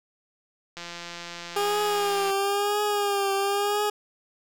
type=click train; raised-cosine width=0.2 ms; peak=-20 dBFS; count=265; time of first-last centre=0.77-2.305 s; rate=172 Hz
type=tone with vibrato; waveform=20% pulse; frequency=404.7 Hz; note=G#4; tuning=45 cents flat; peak=-18 dBFS; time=1.56-3.9 s; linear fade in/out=5 ms; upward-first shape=triangle; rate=0.99 Hz; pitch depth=59 cents each way
effects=none